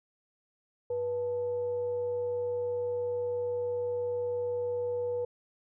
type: tone with frequency modulation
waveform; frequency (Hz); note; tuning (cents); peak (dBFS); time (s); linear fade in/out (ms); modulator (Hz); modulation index
sine; 487; B4; -24; -29; 0.9-5.25; 5; 389; 0.22
effects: none